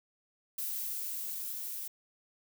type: noise with level ramp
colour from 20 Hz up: violet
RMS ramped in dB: -36 to -40 dBFS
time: 0.58-1.88 s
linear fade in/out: 5 ms
effects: none

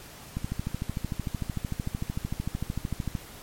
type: click train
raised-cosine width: 5 ms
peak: -17 dBFS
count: 38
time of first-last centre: 0.37-3.152 s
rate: 13.3 Hz
effects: pink hiss -46 dBFS RMS until 3.42 s + MP3 64 kbps

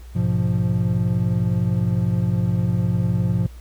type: chord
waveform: triangle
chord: F diminished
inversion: first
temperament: equal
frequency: 103.83 / 123.47 / 174.61 Hz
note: Ab2 / Cb3 / F3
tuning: 0 / 0 / 0 cents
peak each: -20 dBFS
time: 0.15-3.47 s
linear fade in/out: 10 ms
effects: added 60 Hz sine -36 dBFS peak until 3.6 s + pink hiss -52 dBFS RMS until 3.6 s

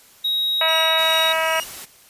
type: tone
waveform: triangle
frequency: 3800 Hz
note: A#7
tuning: 33 cents sharp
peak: -17 dBFS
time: 0.24-1.33 s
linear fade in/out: 10 ms
type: harmonic tone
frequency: 321.9 Hz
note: E4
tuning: 41 cents flat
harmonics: 2 / 3 / 4 / 5 / 6 / 7 / 8 / 9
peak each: -23 / -25 / -26 / -27 / -28 / -28 / -29 / -30 dBFS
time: 0.61-1.6 s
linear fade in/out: 2 ms
type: tone with tremolo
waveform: sawtooth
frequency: 2856 Hz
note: F7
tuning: 38 cents sharp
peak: -23 dBFS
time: 0.68-1.64 s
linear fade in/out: 5 ms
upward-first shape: triangle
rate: 2.5 Hz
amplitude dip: 90%
type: noise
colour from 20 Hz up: white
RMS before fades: -35 dBFS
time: 0.97-1.86 s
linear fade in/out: 20 ms
effects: white hiss -50 dBFS RMS until 2.09 s + resampled to 32000 Hz

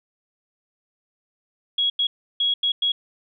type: tone bursts at uneven times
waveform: sine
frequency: 3322 Hz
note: G#7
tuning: in tune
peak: -18 dBFS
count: 5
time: 1.78-1.9 / 1.99-2.07 / 2.4-2.54 / 2.63-2.72 / 2.82-2.92 s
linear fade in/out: 5 ms
effects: none

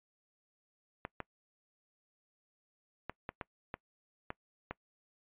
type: clicks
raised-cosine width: 0.5 ms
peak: -23 dBFS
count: 8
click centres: 1.051 / 1.203 / 3.096 / 3.291 / 3.412 / 3.741 / 4.304 / 4.71 s
effects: noise-tail reverb RT60 0.1 s tail -23 dB re dry + resampled to 8000 Hz

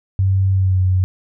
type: tone with pitch glide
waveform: sine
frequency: 95.9 to 92.69 Hz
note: G2 to F#2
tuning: -37 to +4 cents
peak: -12 dBFS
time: 0.19-1.04 s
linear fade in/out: 0 ms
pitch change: -59 cents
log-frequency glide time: 0.52-0.8 s
effects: none

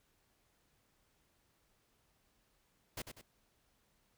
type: noise with echo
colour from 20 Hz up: pink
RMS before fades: -42 dBFS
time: 2.97-3.02 s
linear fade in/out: 5 ms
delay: 97 ms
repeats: 2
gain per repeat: -7 dB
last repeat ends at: 3.214 s
effects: pink hiss -75 dBFS RMS until 4.17 s

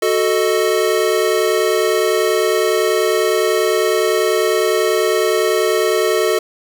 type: chord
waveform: square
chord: D# diminished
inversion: first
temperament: equal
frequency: 370 / 440 / 622.3 Hz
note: F#4 / A4 / D#5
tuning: 0 / 0 / 0 cents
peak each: -19 / -17 / -21 dBFS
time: 0.02-6.39 s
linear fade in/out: 5 ms
effects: none

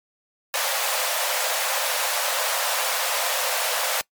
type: high-pass noise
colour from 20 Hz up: pink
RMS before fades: -24 dBFS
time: 0.54-4.01 s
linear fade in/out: 0 ms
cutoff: 500 Hz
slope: 96 dB/octave
effects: noise-tail reverb RT60 0.1 s tail -22 dB re dry + MP3 96 kbps

